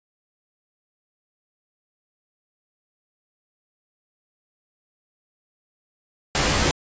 pink noise with comb filter, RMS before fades -20 dBFS, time 6.35-6.71 s, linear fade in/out 0 ms, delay 14 ms, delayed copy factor +0.9, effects resampled to 16000 Hz

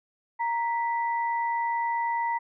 sine tone pair together, 932.3 / 1975.5 Hz, A#5 / B6, 0 / 0 cents, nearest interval octave + minor second, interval 1300 cents, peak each -25 / -34 dBFS, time 0.39-2.39 s, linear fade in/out 20 ms, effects none

